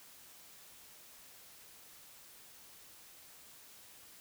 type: silence
effects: white hiss -57 dBFS RMS until 4.2 s